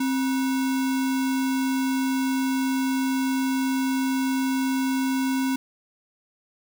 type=tone with sample-and-hold; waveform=sine; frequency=264 Hz; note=C4; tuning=16 cents sharp; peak=-21 dBFS; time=0-5.56 s; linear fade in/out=5 ms; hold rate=1225 Hz; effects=none